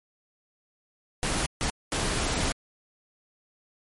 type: noise bursts at uneven times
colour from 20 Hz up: pink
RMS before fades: -27 dBFS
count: 3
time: 1.23-1.46 / 1.61-1.7 / 1.92-2.52 s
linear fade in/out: 0 ms
effects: MP3 48 kbps